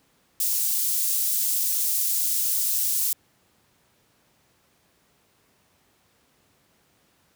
white high-pass noise, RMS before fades -24 dBFS, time 0.4-3.13 s, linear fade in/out 2 ms, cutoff 6800 Hz, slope 12 dB/octave, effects pink hiss -64 dBFS RMS until 7.35 s + high-pass 80 Hz 12 dB/octave

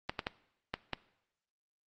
clicks, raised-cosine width 0.3 ms, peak -17 dBFS, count 5, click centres 0.095 / 0.192 / 0.269 / 0.74 / 0.933 s, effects noise-tail reverb RT60 0.8 s tail -18 dB re dry + Opus 24 kbps

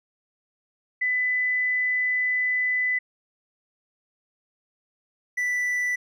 sine / triangle tone pair in turn, 2000 / 1977 Hz, B6 / B6, +21 / +1 cents, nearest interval unison, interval 20 cents, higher first, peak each -21 dBFS, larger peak neither, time 1.01-2.99 / 5.37-5.96 s, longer first, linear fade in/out 10 ms, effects none

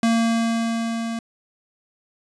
square tone with level ramp, 229 Hz, A#3, 31 cents flat, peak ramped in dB -16 to -26 dBFS, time 0.03-1.19 s, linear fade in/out 2 ms, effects resampled to 22050 Hz

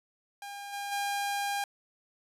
sawtooth tone with level steps, 806 Hz, G5, 48 cents sharp, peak -36 / -31 / -26 dBFS, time 0.42-1.64 s, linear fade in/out 2 ms, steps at 0.72 / 0.91 s, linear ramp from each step 20 ms, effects resampled to 32000 Hz

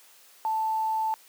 sine tone with quantisation, 880 Hz, A5, in tune, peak -24 dBFS, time 0.45-1.14 s, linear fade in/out 0 ms, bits 8, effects white hiss -55 dBFS RMS until 1.28 s + high-pass 400 Hz 12 dB/octave

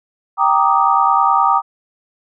sine chord, Eb major seventh, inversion first, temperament equal, 784 / 932.3 / 1174.7 / 1244.5 Hz, G5 / Bb5 / D6 / Eb6, 0 / 0 / 0 / 0 cents, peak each -16 dBFS, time 0.37-1.62 s, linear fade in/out 50 ms, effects none

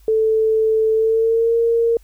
sine tone with pitch glide, 440 to 462.7 Hz, A4 to A#4, 0 to -13 cents, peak -13 dBFS, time 0.08-1.97 s, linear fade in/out 2 ms, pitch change +87 cents, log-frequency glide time 0.93-1.56 s, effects added 50 Hz sine -45 dBFS peak until 2.03 s + white hiss -58 dBFS RMS until 2.03 s

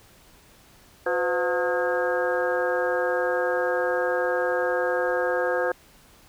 harmonic tone with a mistuned harmonic, 180 Hz, F#3, 47 cents flat, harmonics 2 / 3 / 4 / 5 / 6 / 7 / 8 / 9, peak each -30 / -24 / -32 / -35 / -39 / -34 / -38 / -29 dBFS, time 1.06-5.72 s, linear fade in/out 5 ms, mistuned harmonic 3, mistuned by -97 cents, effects pink hiss -54 dBFS RMS until 6.28 s

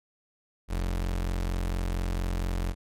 35% pulse tone, 44.32 Hz, F1, 26 cents sharp, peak -25 dBFS, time 0.68-2.75 s, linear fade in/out 50 ms, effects MP3 64 kbps

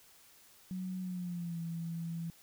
sine tone with pitch glide, 185 to 166.73 Hz, F#3 to E3, 0 to +20 cents, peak -36 dBFS, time 0.71-2.3 s, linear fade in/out 0 ms, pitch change -180 cents, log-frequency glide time 1.02-1.6 s, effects white hiss -61 dBFS RMS until 2.42 s

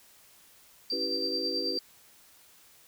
sine tone with tremolo, 4696 Hz, D8, 1 cent flat, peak -28 dBFS, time 0.9-1.79 s, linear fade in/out 2 ms, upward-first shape sine, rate 9.3 Hz, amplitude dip 50%
sine chord, C# half-diminished seventh, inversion none, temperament equal, 277.2 / 329.6 / 392 / 493.9 Hz, C#4 / E4 / G4 / B4, 0 / 0 / 0 / 0 cents, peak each -39 / -38 / -37 / -37 dBFS, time 0.92-1.78 s, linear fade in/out 5 ms
effects white hiss -58 dBFS RMS until 2.87 s

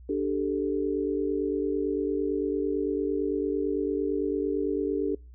sine chord, D suspended fourth, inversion none, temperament just, 293.7 / 391.6 / 440.5 Hz, D4 / G4 / A4, 0 / -2 / +2 cents, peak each -29 / -29 / -30 dBFS, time 0.09-5.15 s, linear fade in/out 5 ms, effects noise-tail reverb RT60 0.3 s tail -25 dB re dry + added 61 Hz sine -45 dBFS peak until 5.34 s

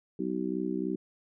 harmonic tone, 63.3 Hz, B1, 43 cents sharp, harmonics 3 / 4 / 5 / 6, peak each -35 / -36 / -33 / -35 dBFS, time 0.19-0.96 s, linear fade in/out 5 ms, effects none

